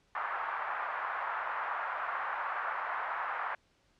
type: band-pass noise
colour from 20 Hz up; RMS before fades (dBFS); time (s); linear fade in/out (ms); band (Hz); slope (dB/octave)
pink; -36; 0.15-3.55; 2; 860 to 1600; 24
effects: pink hiss -70 dBFS RMS until 3.99 s + low-pass 6000 Hz 12 dB/octave